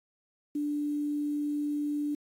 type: tone with quantisation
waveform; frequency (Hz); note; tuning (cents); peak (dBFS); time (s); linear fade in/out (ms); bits
sine; 293.7; D4; 0; -28; 0.55-2.15; 5; 9
effects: AAC 48 kbps